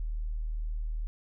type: tone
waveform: sine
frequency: 38.89 Hz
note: D#1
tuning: in tune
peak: -30 dBFS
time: 0-1.07 s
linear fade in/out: 0 ms
effects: none